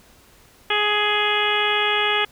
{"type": "harmonic tone", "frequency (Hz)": 417.8, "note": "G#4", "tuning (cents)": 10, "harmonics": [1, 2, 3, 4, 5, 6, 7, 8], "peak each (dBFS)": [-26, -26, -26, -26, -26, -26, -26, -26], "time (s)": [0.7, 2.25], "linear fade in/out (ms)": 5, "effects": ["pink hiss -52 dBFS RMS until 2.31 s"]}